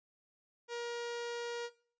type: tone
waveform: sawtooth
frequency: 474.2 Hz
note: A#4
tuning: 30 cents sharp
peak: -34 dBFS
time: 0.68-1.7 s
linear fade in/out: 50 ms
effects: noise-tail reverb RT60 0.4 s tail -17 dB re dry + resampled to 16000 Hz